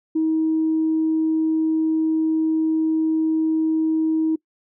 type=tone; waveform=sine; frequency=317.9 Hz; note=D#4; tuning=37 cents sharp; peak=-16 dBFS; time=0.15-4.36 s; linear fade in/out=10 ms; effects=noise-tail reverb RT60 0.1 s tail -23 dB re dry + tanh soft clip ceiling -12 dBFS